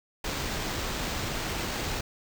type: noise with sample-and-hold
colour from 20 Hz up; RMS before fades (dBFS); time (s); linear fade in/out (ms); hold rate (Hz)
pink; -32; 0.24-2.01; 5; 11025
effects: none